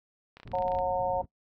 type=clicks; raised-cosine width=0.3 ms; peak=-31 dBFS; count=12; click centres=0.37 / 0.4 / 0.432 / 0.476 / 0.517 / 0.553 / 0.586 / 0.623 / 0.681 / 0.719 / 0.75 / 0.788 s
type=low-pass noise; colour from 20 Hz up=pink; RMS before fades=-44 dBFS; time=0.45-1.26 s; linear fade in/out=10 ms; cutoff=290 Hz; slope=12 dB/octave
type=harmonic tone; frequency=181.9 Hz; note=F#3; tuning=29 cents flat; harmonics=3 / 4 / 5; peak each=-29 / -30 / -31 dBFS; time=0.53-1.22 s; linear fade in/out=10 ms
effects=noise-tail reverb RT60 0.1 s tail -20 dB re dry